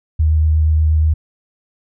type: tone with vibrato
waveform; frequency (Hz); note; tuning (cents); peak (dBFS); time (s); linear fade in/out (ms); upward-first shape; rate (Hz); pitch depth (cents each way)
sine; 78; D#2; +5; -10; 0.19-1.14; 10; sine; 8.4; 13
effects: none